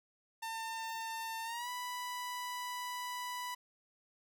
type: tone with pitch glide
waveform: sawtooth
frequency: 901 to 988.2 Hz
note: A5 to B5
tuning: +41 to +1 cents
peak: -35 dBFS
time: 0.42-3.55 s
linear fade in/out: 10 ms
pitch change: +160 cents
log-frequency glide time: 1.44-1.69 s
effects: none